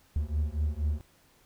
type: beating tone pair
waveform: triangle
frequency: 73 / 77.2 Hz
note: D2 / D#2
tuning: -10 / -13 cents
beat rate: 4.2 Hz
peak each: -28 dBFS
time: 0.16-1.01 s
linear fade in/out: 0 ms
effects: pink hiss -63 dBFS RMS until 1.45 s